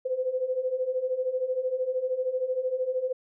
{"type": "beating tone pair", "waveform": "sine", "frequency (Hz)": [503, 516], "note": ["B4", "C5"], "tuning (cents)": [32, -24], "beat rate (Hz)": 13, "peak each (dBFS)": [-31, -27], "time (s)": [0.05, 3.13], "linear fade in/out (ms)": 10, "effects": []}